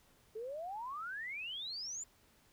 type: exponential sweep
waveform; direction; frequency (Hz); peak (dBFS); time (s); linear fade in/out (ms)
sine; up; 422.7 to 7310; -40; 0.35-2.04; 10
effects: pink hiss -68 dBFS RMS until 2.52 s